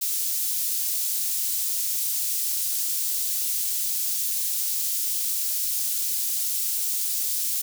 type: high-pass noise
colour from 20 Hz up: white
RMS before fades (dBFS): -26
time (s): 0.01-7.62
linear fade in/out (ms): 10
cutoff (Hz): 5500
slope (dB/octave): 12
effects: none